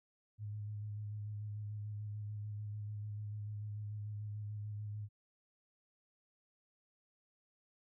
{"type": "tone with vibrato", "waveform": "sine", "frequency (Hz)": 104.8, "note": "G#2", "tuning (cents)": 16, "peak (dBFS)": -40, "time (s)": [0.38, 5.09], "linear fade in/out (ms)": 50, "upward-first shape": "square", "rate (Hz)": 6.8, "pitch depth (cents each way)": 19, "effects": []}